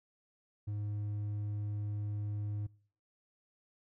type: tone with hard clipping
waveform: sine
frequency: 103.83 Hz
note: G#2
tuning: in tune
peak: -36 dBFS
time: 0.67-2.67 s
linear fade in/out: 10 ms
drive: 3 dB
effects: noise-tail reverb RT60 0.5 s tail -23 dB re dry